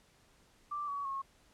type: tone with pitch steps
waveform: sine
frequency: 1174.7 / 1130.8 / 1088.5 Hz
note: D6 / C#6 / C#6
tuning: 0 / +34 / -32 cents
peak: -35 dBFS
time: 0.71-1.22 s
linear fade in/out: 10 ms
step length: 170 ms
effects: pink hiss -66 dBFS RMS until 1.53 s + low-pass 10000 Hz 12 dB/octave